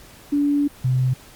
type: tone pair in turn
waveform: sine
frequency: 288 / 128.29 Hz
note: D4 / C3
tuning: -34 / -34 cents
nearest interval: octave + major second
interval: 1400 cents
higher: first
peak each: -16 dBFS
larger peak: neither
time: 0.32-0.68 / 0.84-1.14 s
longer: first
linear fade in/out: 10 ms
effects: pink hiss -46 dBFS RMS until 1.35 s + Opus 48 kbps